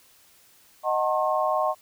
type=chord; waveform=sine; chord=D# diminished seventh; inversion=none; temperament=just; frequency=622.3 / 746.7 / 896 / 1075.3 Hz; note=D#5 / F#5 / A5 / C6; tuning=0 / +16 / +31 / +47 cents; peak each=-25 / -27 / -31 / -26 dBFS; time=0.83-1.75 s; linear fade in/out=50 ms; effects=white hiss -57 dBFS RMS until 1.81 s